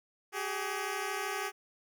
10% pulse tone pair together, 382.7 / 415.4 Hz, G4 / G#4, -42 / 0 cents, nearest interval minor second, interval 142 cents, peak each -28 dBFS, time 0.32-1.52 s, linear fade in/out 50 ms, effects none

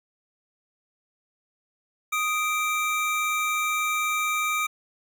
square tone pair together, 1244.5 / 2343 Hz, D#6 / D7, 0 / -5 cents, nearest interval major seventh, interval 1095 cents, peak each -27 dBFS, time 2.12-4.67 s, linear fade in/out 10 ms, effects none

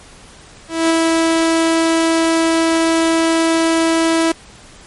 sawtooth tone with ADSR envelope, 327.6 Hz, E4, 11 cents flat, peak -6 dBFS, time 0.68-4.32 s, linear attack 220 ms, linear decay 9 ms, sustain -2 dB, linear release 5 ms, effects pink hiss -41 dBFS RMS until 4.86 s + MP3 48 kbps

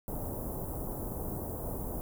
pink band-stop noise, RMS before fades -37 dBFS, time 0.08-2.01 s, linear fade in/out 0 ms, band 850 to 12000 Hz, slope 24 dB/octave, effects none

